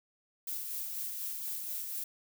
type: noise with tremolo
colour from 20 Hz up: violet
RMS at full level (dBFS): -37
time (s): 0.47-2.04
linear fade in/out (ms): 5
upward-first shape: sine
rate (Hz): 4.1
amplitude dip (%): 30
effects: none